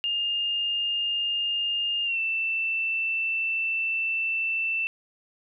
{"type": "tone with pitch glide", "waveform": "sine", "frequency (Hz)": [2821, 2667], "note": ["F7", "E7"], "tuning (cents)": [17, 20], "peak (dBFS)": -24, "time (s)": [0.04, 4.87], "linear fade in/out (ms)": 0, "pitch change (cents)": -97, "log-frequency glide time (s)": [2.04, 2.19], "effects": []}